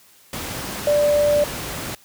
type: tone in noise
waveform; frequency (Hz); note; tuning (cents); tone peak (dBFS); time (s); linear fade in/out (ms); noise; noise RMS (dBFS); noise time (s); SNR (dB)
sine; 587.3; D5; 0; -14; 0.87-1.44; 2; pink; -29; 0.33-1.95; +12
effects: white hiss -52 dBFS RMS until 2.04 s + high-pass 60 Hz 12 dB/octave